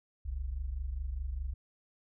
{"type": "tone pair together", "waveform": "sine", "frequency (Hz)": [42.4, 67.3], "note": ["E1", "C2"], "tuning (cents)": [50, 49], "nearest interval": "minor sixth", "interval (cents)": 799, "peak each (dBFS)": [-38, -35], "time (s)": [0.25, 1.54], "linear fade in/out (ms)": 10, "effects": []}